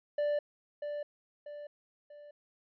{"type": "tone with echo", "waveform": "triangle", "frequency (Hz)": 587.3, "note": "D5", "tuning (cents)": 0, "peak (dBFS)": -26, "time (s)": [0.18, 0.39], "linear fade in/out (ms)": 5, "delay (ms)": 640, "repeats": 3, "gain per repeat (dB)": -7, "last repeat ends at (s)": 2.31, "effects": ["resampled to 11025 Hz"]}